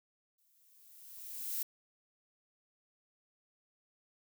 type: noise with exponential growth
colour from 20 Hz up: violet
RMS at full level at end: -35 dBFS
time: 0.38-1.63 s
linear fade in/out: 5 ms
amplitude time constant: 270 ms
effects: none